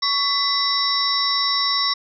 sine tone cluster, 1117 / 2000 / 3840 / 4763 / 5430 Hz, C#6 / B6 / B7 / D8 / F8, +13 / +21 / -49 / +24 / -50 cents, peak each -24 / -28 / -24 / -28 / -21 dBFS, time 0.02-1.94 s, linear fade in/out 10 ms, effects none

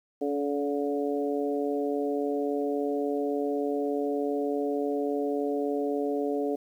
harmonic tone with a mistuned harmonic, 143.8 Hz, D3, 36 cents flat, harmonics 2 / 3 / 4 / 5, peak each -30 / -29 / -34 / -37 dBFS, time 0.21-6.56 s, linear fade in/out 10 ms, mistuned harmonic 2, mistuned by -21 cents, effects 10-bit

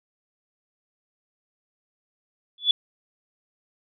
sine tone with exponential growth, 3439 Hz, A7, 40 cents flat, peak -11 dBFS, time 2.58-2.71 s, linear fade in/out 2 ms, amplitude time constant 27 ms, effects none

